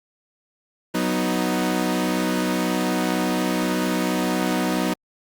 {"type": "chord", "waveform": "sawtooth", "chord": "B major", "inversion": "second", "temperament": "equal", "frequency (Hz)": [185, 246.9, 311.1], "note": ["F#3", "B3", "D#4"], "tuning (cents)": [0, 0, 0], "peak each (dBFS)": -21, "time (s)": [0.94, 4.94], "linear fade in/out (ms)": 10, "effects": ["Opus 48 kbps"]}